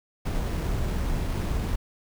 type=noise with sample-and-hold; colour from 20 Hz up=brown; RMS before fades=-27 dBFS; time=0.25-1.76 s; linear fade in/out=10 ms; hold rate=7350 Hz; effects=none